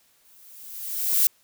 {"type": "noise with exponential growth", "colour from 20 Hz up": "violet", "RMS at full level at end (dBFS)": -17, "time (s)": [0.25, 1.27], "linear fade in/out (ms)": 1, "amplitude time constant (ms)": 220, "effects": ["white hiss -62 dBFS RMS until 1.43 s"]}